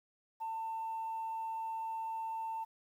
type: tone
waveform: sine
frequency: 896 Hz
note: A5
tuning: 31 cents sharp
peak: -35 dBFS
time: 0.4-2.65 s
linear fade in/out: 20 ms
effects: tanh soft clip ceiling -33 dBFS + 11-bit